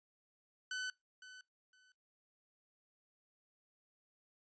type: tone with echo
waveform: sawtooth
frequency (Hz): 1508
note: F#6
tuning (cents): +32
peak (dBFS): -35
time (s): 0.71-0.9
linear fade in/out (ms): 2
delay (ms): 510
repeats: 2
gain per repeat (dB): -14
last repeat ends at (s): 1.92
effects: noise-tail reverb RT60 0.2 s tail -23 dB re dry + resampled to 16000 Hz